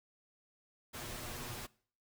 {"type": "noise with comb filter", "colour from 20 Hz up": "pink", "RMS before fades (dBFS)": -44, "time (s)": [0.93, 1.67], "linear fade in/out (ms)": 20, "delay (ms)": 8.3, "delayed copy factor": 0.7, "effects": ["noise-tail reverb RT60 0.5 s tail -22 dB re dry"]}